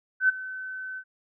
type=tone with ADSR envelope; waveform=sine; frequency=1522 Hz; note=F#6; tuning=48 cents sharp; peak=-15 dBFS; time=0.2-1.04 s; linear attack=89 ms; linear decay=16 ms; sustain=-18 dB; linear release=65 ms; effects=none